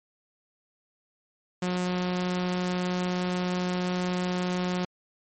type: tone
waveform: sawtooth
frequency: 180.6 Hz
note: F#3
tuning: 42 cents flat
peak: -22 dBFS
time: 1.62-4.85 s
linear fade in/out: 5 ms
effects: MP3 32 kbps